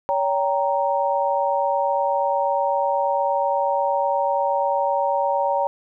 sine chord, G diminished, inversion second, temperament equal with one note detuned, 565.4 / 784 / 932.3 Hz, Db5 / G5 / Bb5, +34 / 0 / 0 cents, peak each -22 / -24 / -22 dBFS, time 0.09-5.67 s, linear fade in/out 0 ms, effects none

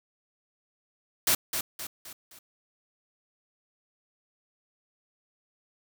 white noise with echo, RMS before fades -23 dBFS, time 1.27-1.35 s, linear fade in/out 5 ms, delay 260 ms, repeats 4, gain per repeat -7 dB, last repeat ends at 2.39 s, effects none

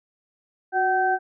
sine tone cluster, 367.8 / 755 / 1549 Hz, F#4 / F#5 / G6, -10 / +35 / -21 cents, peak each -27 / -20 / -25 dBFS, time 0.72-1.19 s, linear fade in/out 50 ms, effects none

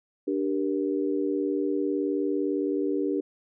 sine chord, G minor, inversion second, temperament equal with one note detuned, 293.7 / 392 / 471.6 Hz, D4 / G4 / Bb4, 0 / 0 / +20 cents, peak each -27 / -28 / -32 dBFS, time 0.27-3.21 s, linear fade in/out 10 ms, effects none

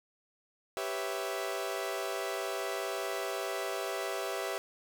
sawtooth chord, C# half-diminished seventh, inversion second, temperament equal, 392 / 493.9 / 554.4 / 659.3 Hz, G4 / B4 / C#5 / E5, 0 / 0 / 0 / 0 cents, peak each -34 / -37 / -37 / -34 dBFS, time 0.77-4.58 s, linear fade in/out 0 ms, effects none

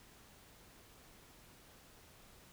silence, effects pink hiss -61 dBFS RMS until 2.52 s

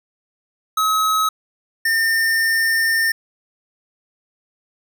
square tone pair in turn, 1280 / 1810.2 Hz, D#6 / A6, +49 / +49 cents, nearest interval tritone, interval 600 cents, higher second, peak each -16 dBFS, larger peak neither, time 0.77-1.29 / 1.85-3.12 s, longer second, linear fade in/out 5 ms, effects none

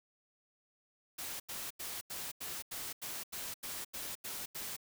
white noise bursts, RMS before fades -42 dBFS, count 12, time 1.18-4.766 s, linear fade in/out 10 ms, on 220 ms, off 86 ms, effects none

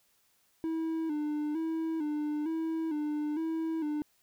triangle tone with vibrato, 311.1 Hz, D#4, in tune, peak -28 dBFS, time 0.64-4.02 s, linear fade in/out 0 ms, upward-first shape square, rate 1.1 Hz, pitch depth 69 cents each way, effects white hiss -70 dBFS RMS until 4.22 s

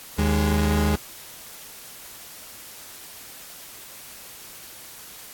35% pulse tone pair together, 77.78 / 207.6 Hz, D#2 / G#3, 0 / 0 cents, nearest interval octave + perfect fourth, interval 1700 cents, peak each -19 / -21 dBFS, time 0.18-0.96 s, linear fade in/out 10 ms, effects white hiss -42 dBFS RMS until 5.33 s + AAC 64 kbps

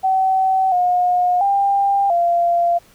sine tone with pitch steps, 761 / 718 / 796 / 690 Hz, F#5 / F5 / G5 / F5, +48 / +48 / +26 / -21 cents, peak -13 dBFS, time 0.03-2.79 s, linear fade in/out 20 ms, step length 690 ms, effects pink hiss -51 dBFS RMS until 2.94 s

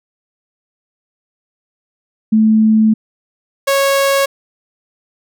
sine / sawtooth tone pair in turn, 218.4 / 551.3 Hz, A3 / C#5, -13 / -10 cents, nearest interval octave + major third, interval 1603 cents, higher second, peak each -7 dBFS, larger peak neither, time 2.32-2.94 / 3.67-4.26 s, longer first, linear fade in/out 10 ms, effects none

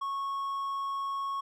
triangle tone, 1101 Hz, C#6, 12 cents flat, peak -29 dBFS, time 0.01-1.41 s, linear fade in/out 10 ms, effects none

